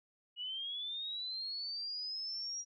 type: linear sweep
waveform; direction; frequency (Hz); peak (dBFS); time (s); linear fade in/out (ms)
sine; up; 2892 to 5740; -38; 0.36-2.65; 50
effects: none